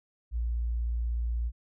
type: tone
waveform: sine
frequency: 58.27 Hz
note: A#1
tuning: in tune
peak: -27 dBFS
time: 0.31-1.52 s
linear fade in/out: 50 ms
effects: none